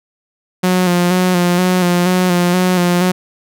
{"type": "tone with vibrato", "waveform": "sawtooth", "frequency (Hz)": 179.5, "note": "F3", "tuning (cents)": 48, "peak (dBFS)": -7, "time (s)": [0.63, 3.12], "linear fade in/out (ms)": 10, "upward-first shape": "square", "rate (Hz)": 2.1, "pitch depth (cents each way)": 31, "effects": []}